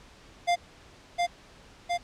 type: tone with echo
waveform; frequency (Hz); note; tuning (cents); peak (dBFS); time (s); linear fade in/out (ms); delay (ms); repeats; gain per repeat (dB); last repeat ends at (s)
square; 698.5; F5; 0; -22; 0.47-0.56; 20; 710; 2; -2; 1.98
effects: pink hiss -53 dBFS RMS until 2.03 s + low-pass 6000 Hz 12 dB/octave